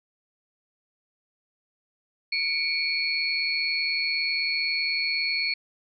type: tone cluster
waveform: sine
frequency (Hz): 2236 / 2394 / 4365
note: C#7 / D7 / C#8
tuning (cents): +14 / +33 / -28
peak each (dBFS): -28 / -30 / -27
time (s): 2.32-5.54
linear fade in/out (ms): 5
effects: none